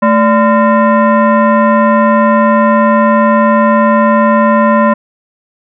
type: tone with frequency modulation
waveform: sine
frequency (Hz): 220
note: A3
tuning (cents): 0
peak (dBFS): -5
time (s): 0.02-4.94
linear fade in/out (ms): 10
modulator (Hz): 803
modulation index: 1.3
effects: none